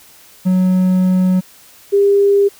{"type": "tone pair in turn", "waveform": ["triangle", "sine"], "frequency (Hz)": [184.7, 401], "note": ["F#3", "G4"], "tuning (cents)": [-3, 39], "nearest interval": "octave + minor second", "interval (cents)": 1342, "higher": "second", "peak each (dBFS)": -8, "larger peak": "neither", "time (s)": [[0.45, 1.41], [1.92, 2.49]], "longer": "first", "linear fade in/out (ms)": 20, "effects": ["white hiss -44 dBFS RMS until 2.59 s"]}